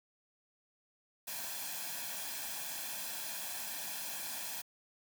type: noise with comb filter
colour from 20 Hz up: white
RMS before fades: -41 dBFS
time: 1.27-4.62 s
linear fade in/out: 10 ms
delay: 1.2 ms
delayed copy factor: +0.65
effects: high-pass 200 Hz 12 dB/octave